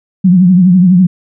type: tone with vibrato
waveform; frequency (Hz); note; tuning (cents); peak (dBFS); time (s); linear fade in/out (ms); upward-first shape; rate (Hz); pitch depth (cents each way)
sine; 181.8; F#3; -30; -3; 0.24-1.07; 10; triangle; 12; 110
effects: none